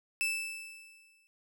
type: tone with exponential decay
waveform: 40% pulse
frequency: 2637 Hz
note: E7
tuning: in tune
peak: -26 dBFS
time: 0.21-1.27 s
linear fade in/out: 0 ms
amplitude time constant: 230 ms
effects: none